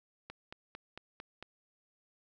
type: click train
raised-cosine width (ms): 0.3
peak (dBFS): -28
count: 6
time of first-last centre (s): 0.3-1.426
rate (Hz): 4.44
effects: none